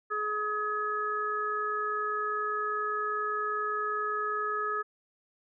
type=harmonic tone; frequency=422.5 Hz; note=G#4; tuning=30 cents sharp; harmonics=1 / 3 / 4; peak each=-36 / -30 / -36 dBFS; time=0.1-4.83 s; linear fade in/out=20 ms; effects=none